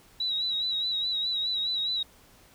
sine tone with vibrato, 3885 Hz, B7, 29 cents flat, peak -26 dBFS, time 0.2-2.03 s, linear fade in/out 5 ms, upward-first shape sine, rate 4.8 Hz, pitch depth 52 cents each way, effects pink hiss -57 dBFS RMS until 2.54 s

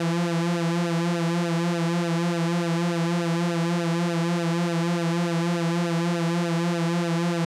sawtooth tone with flanger, 170 Hz, F3, 46 cents flat, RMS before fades -24 dBFS, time 0-7.45 s, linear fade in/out 5 ms, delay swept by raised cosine 0.89 to 4.49 ms, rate 3.4 Hz, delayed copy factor -0.95, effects low-pass 8000 Hz 12 dB/octave

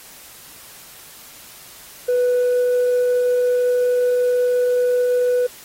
triangle tone with tanh clipping, 493.9 Hz, B4, in tune, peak -15 dBFS, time 2.08-5.47 s, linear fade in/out 10 ms, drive 6 dB, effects white hiss -42 dBFS RMS until 5.64 s + AAC 48 kbps

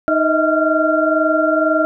sine tone cluster, 311.4 / 626 / 648 / 1381 Hz, D#4 / D#5 / E5 / F6, +2 / +10 / -30 / -20 cents, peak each -18 dBFS, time 0.08-1.85 s, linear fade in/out 0 ms, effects none

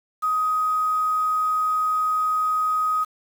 sine tone with quantisation, 1256 Hz, D#6, 16 cents sharp, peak -19 dBFS, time 0.22-3.05 s, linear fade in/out 20 ms, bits 7, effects none

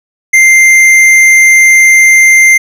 sine tone with tanh clipping, 2093 Hz, C7, in tune, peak -3 dBFS, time 0.33-2.58 s, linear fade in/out 10 ms, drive 12 dB, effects none

